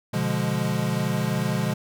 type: chord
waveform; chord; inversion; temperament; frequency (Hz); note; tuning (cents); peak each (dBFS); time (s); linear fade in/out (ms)
square; B diminished seventh; none; equal with one note detuned; 123.47 / 145.99 / 174.61 / 207.7; B2 / D3 / F3 / Ab3; 0 / -10 / 0 / 0; -29; 0.13-1.74; 10
effects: none